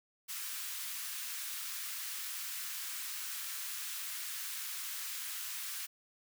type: high-pass noise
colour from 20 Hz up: white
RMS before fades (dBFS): -41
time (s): 0.28-5.87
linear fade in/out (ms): 20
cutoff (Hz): 1200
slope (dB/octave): 24
effects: none